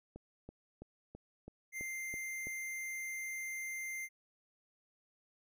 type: click train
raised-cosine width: 2 ms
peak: -35 dBFS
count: 8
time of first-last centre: 0.16-2.47 s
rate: 3.03 Hz
type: tone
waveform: square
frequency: 2093 Hz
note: C7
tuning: in tune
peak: -40 dBFS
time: 1.72-4.09 s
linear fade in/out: 50 ms
effects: none